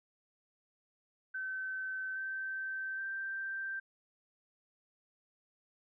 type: tone with pitch steps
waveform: sine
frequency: 1533 / 1550.8 / 1568.8 Hz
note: G6 / G6 / G6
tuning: -39 / -19 / +1 cents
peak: -36 dBFS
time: 1.34-3.8 s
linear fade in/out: 10 ms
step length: 820 ms
effects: none